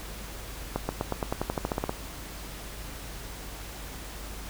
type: accelerating click train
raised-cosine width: 1 ms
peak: -13 dBFS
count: 14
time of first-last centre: 0.76-1.894 s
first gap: 130 ms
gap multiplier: 0.93
effects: added 50 Hz sine -41 dBFS peak until 4.49 s + pink hiss -42 dBFS RMS until 4.49 s